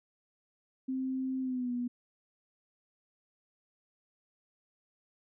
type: tone with pitch glide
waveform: sine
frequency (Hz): 261.6 to 244.1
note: C4 to B3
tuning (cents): 0 to -20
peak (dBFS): -31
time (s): 0.88-1.88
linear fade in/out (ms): 10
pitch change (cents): -120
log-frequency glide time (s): 1.41-1.72
effects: none